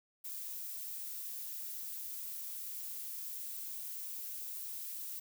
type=noise; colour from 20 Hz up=violet; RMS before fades=-43 dBFS; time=0.24-5.2 s; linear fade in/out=10 ms; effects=none